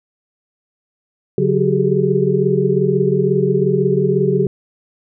sine tone cluster, 141.8 / 184.2 / 378.7 / 395.2 / 421 Hz, C#3 / F#3 / F#4 / G4 / G#4, +40 / -7 / +40 / +14 / +24 cents, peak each -19 dBFS, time 1.38-4.47 s, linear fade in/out 2 ms, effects none

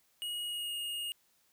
square tone with pitch glide, 2891 to 2854 Hz, F#7 to F7, -41 to +37 cents, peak -36 dBFS, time 0.22-1.12 s, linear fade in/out 0 ms, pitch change -22 cents, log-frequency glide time 0.46-0.75 s, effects white hiss -71 dBFS RMS until 1.52 s

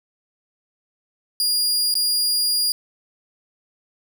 sawtooth tone with dropouts, 4840 Hz, D#8, 49 cents flat, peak -15 dBFS, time 1.4-2.72 s, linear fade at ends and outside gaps 1 ms, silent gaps 1.941-1.953 s, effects none

